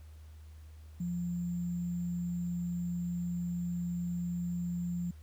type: tone with sample-and-hold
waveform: sine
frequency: 174.61 Hz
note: F3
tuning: in tune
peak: -32 dBFS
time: 1-5.11 s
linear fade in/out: 5 ms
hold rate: 7350 Hz
effects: added 77 Hz sine -48 dBFS peak until 5.22 s + pink hiss -66 dBFS RMS until 5.22 s